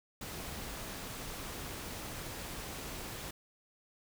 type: noise with amplitude modulation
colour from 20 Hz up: pink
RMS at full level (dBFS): -41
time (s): 0.21-3.31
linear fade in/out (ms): 5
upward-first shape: sine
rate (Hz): 231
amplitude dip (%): 40
effects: none